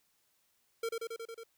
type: tone with echo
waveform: square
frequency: 457.4 Hz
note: A#4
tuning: 33 cents flat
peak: -33 dBFS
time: 0.83-0.89 s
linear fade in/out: 5 ms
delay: 91 ms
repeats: 6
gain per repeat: -2 dB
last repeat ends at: 1.436 s
effects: white hiss -74 dBFS RMS until 1.57 s